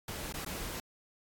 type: noise with dropouts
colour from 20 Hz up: pink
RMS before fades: -40 dBFS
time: 0.08-0.8 s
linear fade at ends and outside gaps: 2 ms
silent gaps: 0.325-0.34 / 0.448-0.462 s
effects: AAC 64 kbps